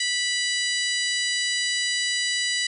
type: harmonic tone with a mistuned harmonic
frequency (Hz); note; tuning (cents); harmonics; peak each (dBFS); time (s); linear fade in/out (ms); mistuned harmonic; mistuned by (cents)
984; B5; -7; 2 / 3 / 4 / 5 / 6 / 7 / 8 / 9; -27 / -30 / -29 / -30 / -36 / -38 / -34 / -36; 0-2.67; 5; 5; -31
effects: none